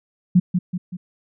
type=tone with echo; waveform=sine; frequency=180 Hz; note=F#3; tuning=47 cents flat; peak=-9 dBFS; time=0.35-0.4 s; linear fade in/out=10 ms; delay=190 ms; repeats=3; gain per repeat=-6 dB; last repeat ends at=0.97 s; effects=none